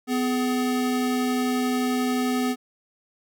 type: tone pair together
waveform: square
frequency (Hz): 251.6 / 423.1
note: B3 / G#4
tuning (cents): +32 / +32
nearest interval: major sixth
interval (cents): 900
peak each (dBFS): -23 / -31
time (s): 0.07-2.56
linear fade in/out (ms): 50
effects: none